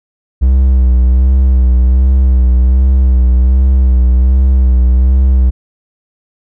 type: tone with vibrato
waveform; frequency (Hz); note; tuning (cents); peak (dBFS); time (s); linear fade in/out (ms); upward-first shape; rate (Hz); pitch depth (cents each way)
triangle; 63.7; C2; -46; -3; 0.41-5.51; 20; sine; 1.3; 49
effects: none